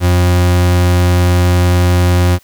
40% pulse tone, 88.9 Hz, F2, 31 cents sharp, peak -7 dBFS, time 0-2.39 s, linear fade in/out 50 ms, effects white hiss -49 dBFS RMS until 2.43 s

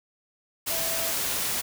sine tone in noise, 659.3 Hz, E5, in tune, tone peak -35 dBFS, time 0.7-1.12 s, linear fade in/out 20 ms, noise white, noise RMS -28 dBFS, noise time 0.66-1.62 s, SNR -10 dB, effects none

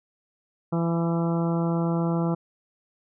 harmonic tone with a mistuned harmonic, 167.9 Hz, E3, 32 cents sharp, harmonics 1 / 2 / 3 / 4 / 5 / 6 / 7 / 8, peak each -23 / -29 / -33 / -35 / -37 / -39 / -40 / -41 dBFS, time 0.72-2.35 s, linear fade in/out 10 ms, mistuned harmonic 6, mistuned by -17 cents, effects none

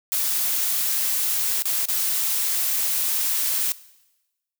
blue noise with dropouts, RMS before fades -23 dBFS, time 0.12-3.72 s, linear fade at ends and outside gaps 0 ms, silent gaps 1.622-1.655 / 1.855-1.886 s, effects noise-tail reverb RT60 1.0 s tail -19 dB re dry

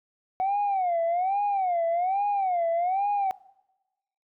sine tone with vibrato, 740 Hz, F#5, in tune, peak -21 dBFS, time 0.4-3.31 s, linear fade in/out 0 ms, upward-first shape sine, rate 1.2 Hz, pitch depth 180 cents each way, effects noise-tail reverb RT60 1.0 s tail -23 dB re dry + tanh soft clip ceiling -20 dBFS

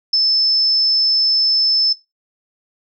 sine tone, 5260 Hz, E8, 5 cents flat, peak -11 dBFS, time 0.13-1.93 s, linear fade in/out 5 ms, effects noise-tail reverb RT60 0.2 s tail -18 dB re dry

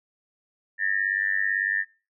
sine tone with amplitude modulation, 1799 Hz, A6, 38 cents sharp, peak -18 dBFS, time 0.78-1.85 s, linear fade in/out 50 ms, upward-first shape sine, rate 98 Hz, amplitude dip 100%, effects noise-tail reverb RT60 0.4 s tail -24 dB re dry

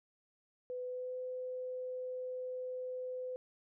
sine tone with pitch glide, 500 to 507 Hz, B4 to B4, +21 to +45 cents, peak -38 dBFS, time 0.7-3.36 s, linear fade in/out 0 ms, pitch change +24 cents, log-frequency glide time 0.83-1.17 s, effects none

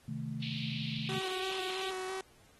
sine chord, A diminished, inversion first, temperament equal, 130.81 / 155.56 / 220 Hz, C3 / Eb3 / A3, 0 / 0 / 0 cents, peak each -40 dBFS, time 0.08-1.19 s, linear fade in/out 5 ms
white band-pass noise, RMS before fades -43 dBFS, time 0.42-1.9 s, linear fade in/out 2 ms, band 2400 to 4100 Hz, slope 48 dB/octave
sawtooth tone with vibrato, 376.7 Hz, F#4, 31 cents sharp, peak -33 dBFS, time 1.09-2.21 s, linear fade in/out 2 ms, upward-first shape square, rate 3 Hz, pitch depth 16 cents each way
effects pink hiss -64 dBFS RMS until 2.59 s + AAC 32 kbps

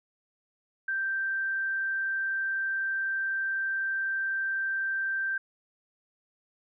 sine tone, 1568 Hz, G6, in tune, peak -27 dBFS, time 0.88-5.38 s, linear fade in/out 5 ms, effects none

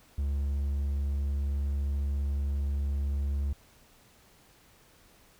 triangle tone, 70.3 Hz, C#2, 25 cents sharp, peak -25 dBFS, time 0.18-3.53 s, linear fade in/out 5 ms, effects pink hiss -60 dBFS RMS until 5.39 s

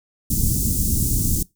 pink band-stop noise, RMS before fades -20 dBFS, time 0.3-1.43 s, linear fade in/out 5 ms, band 260 to 6800 Hz, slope 24 dB/octave, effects noise-tail reverb RT60 0.2 s tail -22 dB re dry

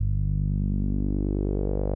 sawtooth tone with low-pass filter sweep, 49.33 Hz, G1, 12 cents sharp, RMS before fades -25 dBFS, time 0-1.95 s, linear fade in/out 10 ms, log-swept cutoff 110 to 580 Hz, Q 2.8, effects none

